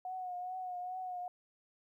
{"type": "tone with vibrato", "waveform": "sine", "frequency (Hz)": 731, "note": "F#5", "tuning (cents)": -21, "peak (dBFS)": -38, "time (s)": [0.05, 1.28], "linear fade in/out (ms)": 2, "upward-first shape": "triangle", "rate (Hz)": 2.4, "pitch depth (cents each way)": 45, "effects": ["13-bit"]}